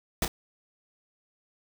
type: noise with echo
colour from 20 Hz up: pink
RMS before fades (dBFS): -26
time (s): 0.22-0.25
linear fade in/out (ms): 2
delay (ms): 30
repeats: 1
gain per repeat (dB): -7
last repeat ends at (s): 0.28
effects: none